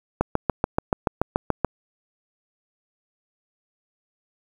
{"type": "click train", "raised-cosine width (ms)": 1, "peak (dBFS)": -5, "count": 11, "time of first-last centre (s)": [0.21, 1.647], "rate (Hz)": 6.96, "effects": ["7-bit"]}